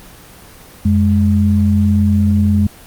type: tone pair together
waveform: sine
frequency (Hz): 89.73 / 207.7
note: F2 / G#3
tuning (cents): +47 / 0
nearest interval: octave + minor third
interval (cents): 1453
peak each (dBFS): -12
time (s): 0.85-2.67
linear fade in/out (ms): 5
effects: pink hiss -39 dBFS RMS until 2.86 s + Opus 24 kbps